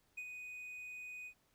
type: tone with ADSR envelope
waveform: triangle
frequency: 2489 Hz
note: D#7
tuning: in tune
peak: -39 dBFS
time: 0.17-1.34 s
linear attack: 11 ms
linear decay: 60 ms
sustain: -5 dB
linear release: 77 ms
effects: pink hiss -75 dBFS RMS until 1.54 s